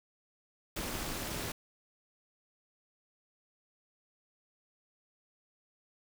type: noise with amplitude modulation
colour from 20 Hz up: pink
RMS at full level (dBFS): -34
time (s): 0.76-1.52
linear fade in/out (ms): 5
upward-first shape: sine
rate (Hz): 284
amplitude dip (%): 90
effects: none